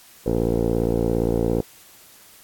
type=tone with low-pass filter; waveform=10% pulse; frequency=57.4 Hz; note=A#1; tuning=26 cents flat; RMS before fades=-21 dBFS; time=0.26-1.61 s; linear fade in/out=5 ms; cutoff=500 Hz; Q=8; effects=white hiss -49 dBFS RMS until 2.43 s + AAC 64 kbps